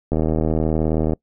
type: click train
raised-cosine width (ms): 2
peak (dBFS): -7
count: 81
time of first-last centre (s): 0.12-1.134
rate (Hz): 78.9
effects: noise-tail reverb RT60 0.1 s tail -24 dB re dry